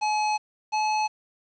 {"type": "tone pair in turn", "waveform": "square", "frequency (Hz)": [850, 857.4], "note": ["G#5", "A5"], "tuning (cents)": [40, -45], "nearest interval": "unison", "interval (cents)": 15, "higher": "second", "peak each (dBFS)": -23, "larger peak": "neither", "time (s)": [[0.01, 0.38], [0.72, 1.08]], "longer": "first", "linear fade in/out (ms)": 20, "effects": ["resampled to 16000 Hz", "9-bit"]}